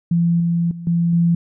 sine tone with level steps, 170 Hz, F3, 46 cents flat, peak -13 / -15 / -28 / -14 / -12 dBFS, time 0.11-1.35 s, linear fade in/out 5 ms, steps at 0.4 / 0.71 / 0.87 / 1.13 s, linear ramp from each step 2 ms, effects none

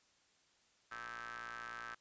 sawtooth ring-modulated tone, 116.54 Hz, A#2, in tune, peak -38 dBFS, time 0.91-1.95 s, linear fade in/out 10 ms, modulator 1430 Hz, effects white hiss -72 dBFS RMS until 2 s + resampled to 16000 Hz

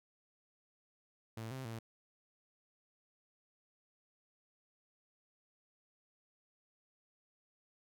sawtooth tone with pitch steps, 112.4 / 131.5 / 113.4 Hz, A2 / C3 / A#2, +37 / +9 / -47 cents, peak -38 dBFS, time 1.37-1.79 s, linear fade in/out 5 ms, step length 140 ms, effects none

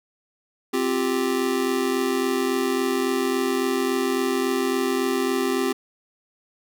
square chord, C suspended fourth, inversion none, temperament just, 261.6 / 348.8 / 392.4 Hz, C4 / F4 / G4, 0 / -2 / +2 cents, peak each -26 / -28 / -25 dBFS, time 0.73-5.73 s, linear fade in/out 10 ms, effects none

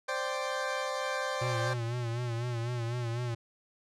20% pulse chord, C suspended second, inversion none, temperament equal, 523.3 / 587.3 / 784 Hz, C5 / D5 / G5, 0 / 0 / 0 cents, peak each -29 / -31 / -34 dBFS, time 0.08-1.74 s, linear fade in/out 10 ms
square tone with vibrato, 119.2 Hz, A#2, 39 cents sharp, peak -32 dBFS, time 1.41-3.35 s, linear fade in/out 10 ms, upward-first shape sine, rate 4 Hz, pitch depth 65 cents each way
effects low-pass 7000 Hz 12 dB/octave

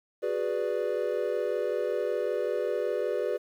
triangle chord, G# half-diminished seventh, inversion third, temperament equal, 370 / 415.3 / 493.9 / 587.3 Hz, F#4 / G#4 / B4 / D5, 0 / 0 / 0 / 0 cents, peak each -32 / -30 / -29 / -31 dBFS, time 0.22-3.38 s, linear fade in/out 20 ms, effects 10-bit

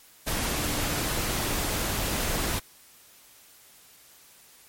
sine tone in noise, 295.8 Hz, D4, 13 cents sharp, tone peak -37 dBFS, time 0.52-1.04 s, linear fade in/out 20 ms, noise pink, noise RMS -28 dBFS, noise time 0.26-2.6 s, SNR -12 dB, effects white hiss -54 dBFS RMS until 4.68 s + MP3 64 kbps

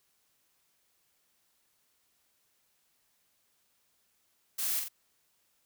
blue noise with echo, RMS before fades -33 dBFS, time 4.58-4.8 s, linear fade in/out 10 ms, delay 43 ms, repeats 2, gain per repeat -4 dB, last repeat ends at 4.886 s, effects white hiss -73 dBFS RMS until 5.65 s

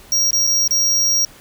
square tone with dropouts, 5640 Hz, F8, 16 cents sharp, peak -14 dBFS, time 0.12-1.25 s, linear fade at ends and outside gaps 2 ms, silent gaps 0.308-0.33 / 0.469-0.473 / 0.678-0.708 s, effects pink hiss -44 dBFS RMS until 1.4 s

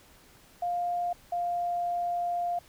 sine tone pair in turn, 703 / 700 Hz, F5 / F5, +11 / +4 cents, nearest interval unison, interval 7 cents, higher first, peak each -27 dBFS, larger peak neither, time 0.62-1.13 / 1.32-2.59 s, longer second, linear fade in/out 5 ms, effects pink hiss -57 dBFS RMS until 2.68 s

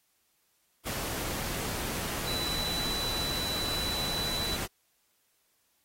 sine tone in noise, 3970 Hz, B7, 8 cents sharp, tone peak -32 dBFS, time 2.26-4.57 s, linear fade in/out 20 ms, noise pink, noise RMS -35 dBFS, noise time 0.85-4.67 s, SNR 0 dB, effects white hiss -72 dBFS RMS until 5.84 s + AAC 48 kbps

